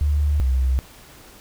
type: tone pair in turn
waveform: sine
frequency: 73.42 / 64.81 Hz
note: D2 / C2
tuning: 0 / -16 cents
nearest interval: major second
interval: 216 cents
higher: first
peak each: -16 dBFS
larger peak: neither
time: 0.01-0.4 / 0.4-0.79 s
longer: neither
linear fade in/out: 0 ms
effects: pink hiss -46 dBFS RMS until 1.4 s